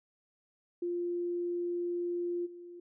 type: tone with level steps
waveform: sine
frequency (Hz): 349.2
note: F4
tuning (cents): 0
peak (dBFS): -31 / -45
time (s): 0.82-2.8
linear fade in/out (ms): 5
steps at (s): 2.45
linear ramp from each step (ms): 20
effects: none